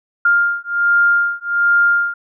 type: beating tone pair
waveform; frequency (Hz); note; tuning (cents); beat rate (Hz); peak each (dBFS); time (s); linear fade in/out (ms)
sine; 1402 / 1403.3; F6 / F6; +6 / +8; 1.3; -15; 0.25-2.14; 5
effects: none